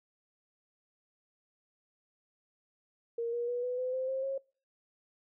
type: tone with pitch steps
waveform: sine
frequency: 466.2 / 476.3 / 486.6 / 497.1 / 507.8 / 518.8 / 530 / 541.4 Hz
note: A#4 / A#4 / B4 / B4 / B4 / C5 / C5 / C#5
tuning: 0 / +37 / -26 / +11 / +48 / -15 / +22 / -41 cents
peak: -31 dBFS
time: 3.18-4.38 s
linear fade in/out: 5 ms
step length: 150 ms
effects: noise-tail reverb RT60 0.4 s tail -26 dB re dry